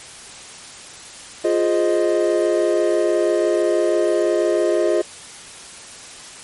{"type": "chord", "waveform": "triangle", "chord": "F minor seventh", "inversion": "none", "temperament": "equal", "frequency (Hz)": [349.2, 415.3, 523.3, 622.3], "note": ["F4", "Ab4", "C5", "Eb5"], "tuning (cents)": [0, 0, 0, 0], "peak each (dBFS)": [-17, -19, -23, -18], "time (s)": [1.44, 5.02], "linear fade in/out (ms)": 10, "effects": ["white hiss -38 dBFS RMS until 6.43 s", "MP3 48 kbps"]}